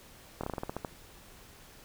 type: slowing click train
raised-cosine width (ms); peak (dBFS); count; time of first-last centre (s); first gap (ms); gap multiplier
1; -20; 10; 0.41-0.848; 25; 1.16
effects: pink hiss -54 dBFS RMS until 1.84 s